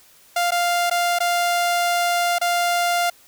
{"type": "tone with dropouts", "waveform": "sawtooth", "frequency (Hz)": 698.5, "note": "F5", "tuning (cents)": 0, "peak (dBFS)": -14, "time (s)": [0.36, 3.1], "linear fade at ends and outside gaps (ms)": 5, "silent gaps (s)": [[0.508, 0.518], [0.899, 0.911], [1.188, 1.203], [2.385, 2.413]], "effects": ["white hiss -52 dBFS RMS until 3.27 s"]}